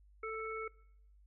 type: harmonic tone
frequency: 441.2 Hz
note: A4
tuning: 5 cents sharp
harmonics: 1 / 3 / 5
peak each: -41 / -42 / -45 dBFS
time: 0.23-0.68 s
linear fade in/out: 5 ms
effects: noise-tail reverb RT60 0.7 s tail -23 dB re dry + added 50 Hz sine -60 dBFS peak until 1.26 s